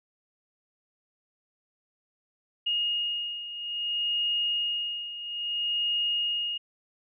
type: beating tone pair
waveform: sine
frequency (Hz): 2858 / 2858.6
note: F7 / F7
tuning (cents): +39 / +40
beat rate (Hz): 0.6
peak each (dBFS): -28 / -33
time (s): 2.66-6.58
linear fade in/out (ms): 10
effects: none